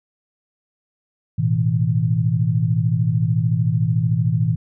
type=chord; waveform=sine; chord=A suspended second; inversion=none; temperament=equal with one note detuned; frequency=110 / 123.47 / 161.8 Hz; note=A2 / B2 / E3; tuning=0 / 0 / -32 cents; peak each=-20 dBFS; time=1.38-4.56 s; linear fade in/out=10 ms; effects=none